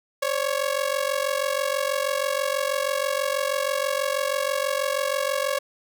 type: ring-modulated tone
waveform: sawtooth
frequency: 554.4 Hz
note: C#5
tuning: in tune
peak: -16 dBFS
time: 0.22-5.59 s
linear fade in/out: 5 ms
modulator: 23.1 Hz
effects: none